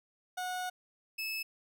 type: tone pair in turn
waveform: 30% pulse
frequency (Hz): 731 / 2605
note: F#5 / E7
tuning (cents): -21 / -21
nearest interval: octave + minor seventh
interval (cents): 2200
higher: second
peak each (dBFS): -32 / -32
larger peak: neither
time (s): 0.37-0.7 / 1.18-1.43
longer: first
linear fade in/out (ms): 10
effects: none